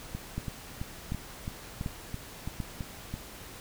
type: two click trains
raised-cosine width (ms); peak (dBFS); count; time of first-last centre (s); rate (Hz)
5; -22 / -20; 10 / 4; 0.15-3.14 / 0.38-2.602; 3.01 / 1.35
effects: pink hiss -46 dBFS RMS until 3.6 s